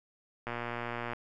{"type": "click train", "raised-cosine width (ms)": 0.5, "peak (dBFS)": -21, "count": 80, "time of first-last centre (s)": [0.47, 1.134], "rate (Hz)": 119, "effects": []}